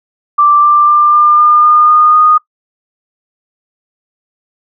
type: tone with pitch steps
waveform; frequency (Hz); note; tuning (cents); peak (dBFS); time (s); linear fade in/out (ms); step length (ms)
sine; 1174.7 / 1182.9 / 1191.1 / 1199.4 / 1207.7 / 1216.1 / 1224.6 / 1233.1; D6 / D6 / D6 / D6 / D6 / D#6 / D#6 / D#6; 0 / +12 / +24 / +36 / +48 / -40 / -28 / -16; -4; 0.38-2.38; 10; 250
effects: noise-tail reverb RT60 0.1 s tail -19 dB re dry